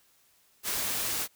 white noise, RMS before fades -31 dBFS, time 0.63-1.28 s, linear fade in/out 50 ms, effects white hiss -65 dBFS RMS until 1.35 s

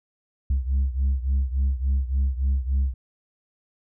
sine beating tone pair, 65.9 / 69.4 Hz, C2 / C#2, +13 / +3 cents, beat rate 3.5 Hz, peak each -20 / -23 dBFS, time 0.5-2.94 s, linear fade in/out 5 ms, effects tanh soft clip ceiling -17 dBFS

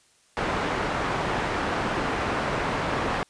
white low-pass noise, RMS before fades -27 dBFS, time 0.37-3.23 s, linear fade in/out 0 ms, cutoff 1300 Hz, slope 12 dB/octave, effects white hiss -61 dBFS RMS until 3.29 s + resampled to 22050 Hz

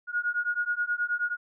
sine beating tone pair, 1436 / 1445.4 Hz, F6 / F#6, +48 / -41 cents, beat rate 9.4 Hz, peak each -29 dBFS, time 0.07-1.37 s, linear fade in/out 50 ms, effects none

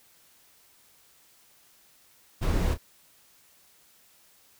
brown noise with echo, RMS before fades -25 dBFS, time 2.41-2.75 s, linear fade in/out 20 ms, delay 29 ms, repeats 1, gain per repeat -11 dB, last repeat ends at 2.779 s, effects white hiss -60 dBFS RMS until 4.59 s

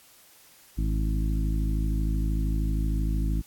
harmonic tone with a mistuned harmonic, 53 Hz, G#1, 36 cents sharp, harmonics 1 / 2 / 3 / 4 / 5 / 6, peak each -24 / -34 / -33 / -38 / -37 / -39 dBFS, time 0.77-3.42 s, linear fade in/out 20 ms, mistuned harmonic 6, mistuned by +21 cents, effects white hiss -55 dBFS RMS until 3.46 s + AAC 64 kbps

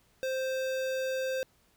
square tone with notch filter, 523.3 Hz, C5, in tune, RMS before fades -32 dBFS, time 0.23-1.43 s, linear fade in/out 0 ms, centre 10000 Hz, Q 1.3, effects pink hiss -67 dBFS RMS until 1.76 s

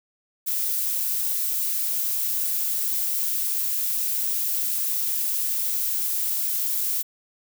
violet noise, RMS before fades -25 dBFS, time 0.46-7.03 s, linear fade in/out 20 ms, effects none

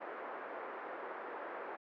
pink band-pass noise, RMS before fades -45 dBFS, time 0-1.77 s, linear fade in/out 20 ms, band 380 to 1700 Hz, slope 24 dB/octave, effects none

